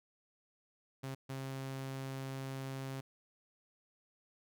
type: tone bursts at uneven times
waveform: sawtooth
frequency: 134.1 Hz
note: C3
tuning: 43 cents sharp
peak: -36 dBFS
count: 2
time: 1.03-1.15 / 1.29-3.01 s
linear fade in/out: 10 ms
effects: none